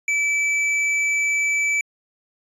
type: tone with tanh clipping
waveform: triangle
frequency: 2309 Hz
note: D7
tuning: 30 cents flat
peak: -20 dBFS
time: 0.08-1.81 s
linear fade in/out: 2 ms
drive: 16 dB
effects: resampled to 24000 Hz